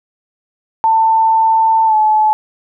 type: tone with pitch glide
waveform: sine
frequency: 892 to 860.6 Hz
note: A5 to A5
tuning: +23 to -39 cents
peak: -8 dBFS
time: 0.84-2.33 s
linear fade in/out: 0 ms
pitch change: -62 cents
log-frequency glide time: 1.86-1.95 s
effects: none